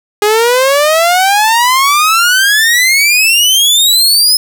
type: exponential sweep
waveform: sawtooth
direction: up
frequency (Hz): 409.8 to 5170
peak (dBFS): -3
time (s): 0.22-4.37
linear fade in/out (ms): 2
effects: none